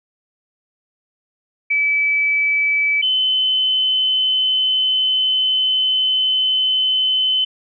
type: tone pair in turn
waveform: sine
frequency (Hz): 2300 / 3044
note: D7 / F#7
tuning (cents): -37 / +48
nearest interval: perfect fourth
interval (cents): 485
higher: second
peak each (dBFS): -14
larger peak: neither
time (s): 1.7-3.02 / 3.02-7.45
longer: second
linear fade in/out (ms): 10
effects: none